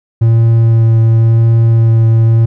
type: tone with vibrato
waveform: triangle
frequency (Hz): 113.9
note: A#2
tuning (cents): -40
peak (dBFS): -3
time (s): 0.21-2.46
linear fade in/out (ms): 10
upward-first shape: sine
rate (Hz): 0.93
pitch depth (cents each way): 12
effects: none